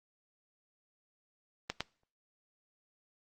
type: clicks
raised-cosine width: 0.2 ms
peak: -15 dBFS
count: 2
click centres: 1.7 / 1.806 s
effects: noise-tail reverb RT60 0.5 s tail -23 dB re dry + Opus 24 kbps